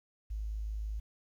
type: tone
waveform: sine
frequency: 53 Hz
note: G#1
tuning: 36 cents sharp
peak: -34 dBFS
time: 0.3-1 s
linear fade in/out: 10 ms
effects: 11-bit